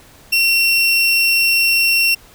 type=tone; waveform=30% pulse; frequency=2725 Hz; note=F7; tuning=43 cents flat; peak=-9 dBFS; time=0.32-2.15 s; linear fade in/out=10 ms; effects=pink hiss -45 dBFS RMS until 2.34 s